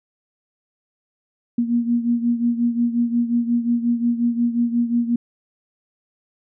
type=beating tone pair; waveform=sine; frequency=235.7 / 241.3 Hz; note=A#3 / B3; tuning=+19 / -40 cents; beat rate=5.6 Hz; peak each=-18 / -23 dBFS; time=1.58-5.16 s; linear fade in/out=5 ms; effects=none